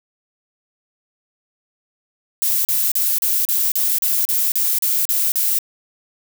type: noise bursts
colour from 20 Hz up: violet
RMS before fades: -18 dBFS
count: 12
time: 2.42-5.587 s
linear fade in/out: 0 ms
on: 230 ms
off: 37 ms
effects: none